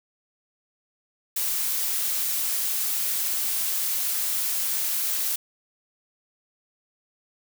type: noise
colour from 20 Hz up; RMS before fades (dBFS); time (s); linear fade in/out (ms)
blue; -26; 1.36-5.36; 5
effects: none